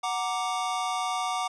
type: chord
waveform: square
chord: Gb augmented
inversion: none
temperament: equal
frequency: 740 / 932.3 / 1174.7 Hz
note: Gb5 / Bb5 / D6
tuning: 0 / 0 / 0 cents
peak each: -31 / -35 / -32 dBFS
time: 0.03-1.48 s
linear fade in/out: 10 ms
effects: resampled to 22050 Hz